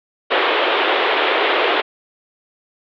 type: band-pass noise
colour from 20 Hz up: pink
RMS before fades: -17 dBFS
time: 0.3-1.82 s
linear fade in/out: 20 ms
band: 340 to 3600 Hz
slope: 48 dB/octave
effects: none